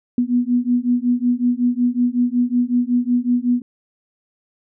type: beating tone pair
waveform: sine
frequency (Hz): 241.9 / 247.3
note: B3 / B3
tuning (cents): -36 / +3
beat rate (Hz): 5.4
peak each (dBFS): -18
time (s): 0.18-3.62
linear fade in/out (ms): 2
effects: none